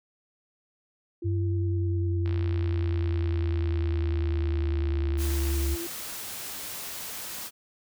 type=tone with vibrato; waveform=sine; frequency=339 Hz; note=E4; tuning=49 cents sharp; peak=-33 dBFS; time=1.22-5.87 s; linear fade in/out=5 ms; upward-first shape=sine; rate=10 Hz; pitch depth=21 cents each way
type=exponential sweep; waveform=sine; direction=down; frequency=96.8 to 71.2 Hz; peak=-24 dBFS; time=1.24-5.76 s; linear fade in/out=20 ms
type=click train; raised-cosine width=0.3 ms; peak=-26 dBFS; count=196; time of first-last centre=2.26-5.505 s; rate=60.1 Hz
type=noise; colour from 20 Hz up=white; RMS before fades=-37 dBFS; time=5.17-7.51 s; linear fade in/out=50 ms
effects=none